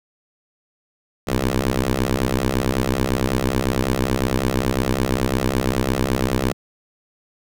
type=ring-modulated tone; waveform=10% pulse; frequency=65.4 Hz; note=C2; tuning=in tune; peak=-7 dBFS; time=1.27-6.53 s; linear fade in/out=10 ms; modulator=159 Hz; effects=none

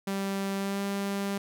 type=tone with pitch glide; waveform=sawtooth; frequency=196 to 198.74 Hz; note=G3 to G3; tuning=0 to +24 cents; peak=-25 dBFS; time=0.07-1.38 s; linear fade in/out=5 ms; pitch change=+24 cents; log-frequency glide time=0.57-0.8 s; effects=none

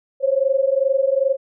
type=tone pair together; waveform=sine; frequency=528.5 / 551 Hz; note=C5 / C#5; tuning=+17 / -11 cents; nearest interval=minor second; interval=72 cents; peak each=-18 dBFS; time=0.2-1.37 s; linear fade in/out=50 ms; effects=none

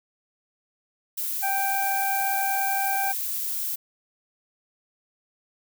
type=noise; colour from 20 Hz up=violet; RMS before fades=-29 dBFS; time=1.17-3.76 s; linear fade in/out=10 ms
type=harmonic tone; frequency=784 Hz; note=G5; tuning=in tune; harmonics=1 / 2 / 3; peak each=-25 / -31 / -35 dBFS; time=1.42-3.13 s; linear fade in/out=20 ms
effects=none

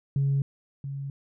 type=tone with echo; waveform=sine; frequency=138.59 Hz; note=C#3; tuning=in tune; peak=-20 dBFS; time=0.16-0.42 s; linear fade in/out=2 ms; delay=680 ms; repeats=1; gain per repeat=-11 dB; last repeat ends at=1.1 s; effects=tanh soft clip ceiling -18 dBFS

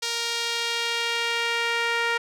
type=tone with band-pass filter sweep; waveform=sawtooth; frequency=466.8 Hz; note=A#4; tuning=2 cents sharp; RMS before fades=-26 dBFS; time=0.02-2.18 s; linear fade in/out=10 ms; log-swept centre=4700 to 1900 Hz; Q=1.3; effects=none

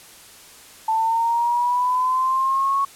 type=linear sweep; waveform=sine; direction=up; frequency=881 to 1110 Hz; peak=-17 dBFS; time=0.88-2.85 s; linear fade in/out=5 ms; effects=white hiss -45 dBFS RMS until 2.95 s + low-pass 12000 Hz 12 dB/octave

